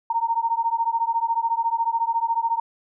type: beating tone pair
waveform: sine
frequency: 914 / 928 Hz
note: A#5 / A#5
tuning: -34 / -8 cents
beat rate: 14 Hz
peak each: -23 dBFS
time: 0.1-2.6 s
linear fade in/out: 5 ms
effects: none